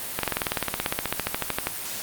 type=slowing click train; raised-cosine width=0.3 ms; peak=-7 dBFS; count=25; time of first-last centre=0.19-1.67 s; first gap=43 ms; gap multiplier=1.03; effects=white hiss -33 dBFS RMS until 2.02 s + Opus 32 kbps